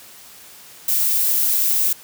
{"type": "noise", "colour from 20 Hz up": "violet", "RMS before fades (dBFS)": -18, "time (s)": [0.88, 1.93], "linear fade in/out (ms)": 5, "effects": ["white hiss -43 dBFS RMS until 2.03 s", "high-pass 60 Hz 12 dB/octave"]}